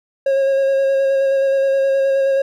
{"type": "tone with vibrato", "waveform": "triangle", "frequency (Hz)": 543, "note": "C#5", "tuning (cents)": -36, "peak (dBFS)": -11, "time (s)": [0.26, 2.42], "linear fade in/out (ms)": 5, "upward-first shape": "square", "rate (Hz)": 9.5, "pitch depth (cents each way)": 13, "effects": []}